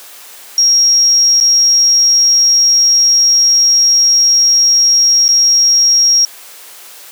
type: tone with dropouts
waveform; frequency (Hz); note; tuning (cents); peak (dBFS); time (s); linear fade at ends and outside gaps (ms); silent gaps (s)
sine; 5600; F8; +4; -6; 0.58-6.25; 1; 1.402-1.41 / 5.281-5.289
effects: white hiss -35 dBFS RMS until 7.11 s + high-pass 400 Hz 12 dB/octave